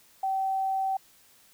sine tone, 770 Hz, G5, 31 cents flat, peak -25 dBFS, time 0.23-0.97 s, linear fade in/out 5 ms, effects white hiss -59 dBFS RMS until 1.53 s

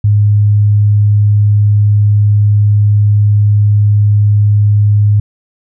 sine tone, 103.83 Hz, G#2, in tune, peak -5 dBFS, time 0.04-5.2 s, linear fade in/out 5 ms, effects none

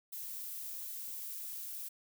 violet noise, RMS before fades -43 dBFS, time 0.12-1.89 s, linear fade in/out 10 ms, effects none

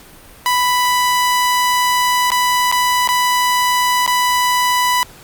sawtooth tone with dropouts, 991 Hz, B5, 6 cents sharp, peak -9 dBFS, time 0.46-5.03 s, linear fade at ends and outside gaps 0 ms, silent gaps 2.304-2.318 / 2.715-2.724 / 3.075-3.089 / 4.063-4.077 s, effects pink hiss -41 dBFS RMS until 5.23 s + Opus 48 kbps

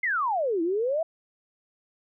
sine exponential two-way sweep, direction down then up, 2139 to 320 to 675 Hz, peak -23 dBFS, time 0.03-1.03 s, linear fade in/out 5 ms, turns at 0.62 s, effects none

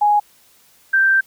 sine tone pair in turn, 830.6 / 1568 Hz, G#5 / G6, 0 / 0 cents, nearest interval major seventh, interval 1100 cents, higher second, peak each -11 dBFS, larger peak neither, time 0.01-0.2 / 0.93-1.21 s, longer second, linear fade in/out 10 ms, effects white hiss -53 dBFS RMS until 1.26 s

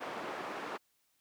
white band-pass noise, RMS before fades -41 dBFS, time 0-0.78 s, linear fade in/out 20 ms, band 280 to 1200 Hz, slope 12 dB/octave, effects white hiss -75 dBFS RMS until 1.2 s

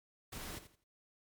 pink noise with echo, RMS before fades -45 dBFS, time 0.32-0.59 s, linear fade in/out 10 ms, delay 84 ms, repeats 3, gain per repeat -12 dB, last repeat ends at 0.842 s, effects MP3 96 kbps

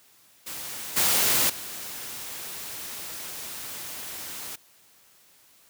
white noise with level steps, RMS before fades -36 / -22 / -37 dBFS, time 0.46-4.56 s, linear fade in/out 10 ms, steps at 0.96 / 1.49 s, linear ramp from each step 10 ms, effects white hiss -58 dBFS RMS until 5.69 s + high-pass 60 Hz 12 dB/octave

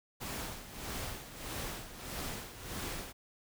pink noise with tremolo, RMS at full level -39 dBFS, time 0.2-3.13 s, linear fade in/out 20 ms, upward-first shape sine, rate 1.6 Hz, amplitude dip 70%, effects none

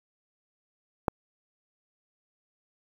click, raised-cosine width 1 ms, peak -9 dBFS, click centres 1.082 s, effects 7-bit

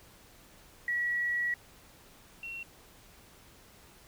sine tone pair in turn, 1928 / 2727 Hz, B6 / F7, -42 / -42 cents, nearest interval tritone, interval 600 cents, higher second, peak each -28 / -38 dBFS, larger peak first, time 0.88-1.54 / 2.43-2.63 s, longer first, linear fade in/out 2 ms, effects pink hiss -57 dBFS RMS until 4.07 s

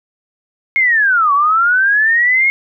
sine linear two-way sweep, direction down then up, 2174 to 1108.7 to 2174 Hz, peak -9 dBFS, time 0.76-2.5 s, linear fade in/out 0 ms, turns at 1.33 s, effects none

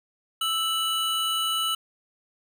square tone pair together, 1318.5 / 2960 Hz, E6 / F#7, 0 / 0 cents, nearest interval octave + major second, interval 1400 cents, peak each -29 / -26 dBFS, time 0.41-1.75 s, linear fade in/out 5 ms, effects none

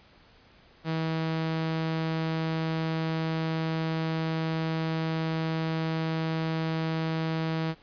sawtooth tone, 161.1 Hz, E3, 39 cents flat, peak -23 dBFS, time 0.84-7.75 s, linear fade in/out 50 ms, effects pink hiss -57 dBFS RMS until 7.82 s + resampled to 11025 Hz

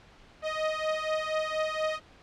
sawtooth beating tone pair, 622.3 / 626.5 Hz, D#5 / D#5, 0 / +12 cents, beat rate 4.2 Hz, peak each -27 dBFS, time 0.42-2 s, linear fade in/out 50 ms, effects pink hiss -55 dBFS RMS until 2.22 s + low-pass 4000 Hz 12 dB/octave

